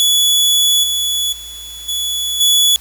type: tone with level steps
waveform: sawtooth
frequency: 3412 Hz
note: G#7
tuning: 46 cents sharp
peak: -7 / -12 / -26 / -14 / -6 dBFS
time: 0-2.76 s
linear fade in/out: 0 ms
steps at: 0.83 / 1.32 / 1.88 / 2.4 s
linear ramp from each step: 10 ms
effects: added 60 Hz sine -41 dBFS peak until 2.8 s + white hiss -41 dBFS RMS until 2.8 s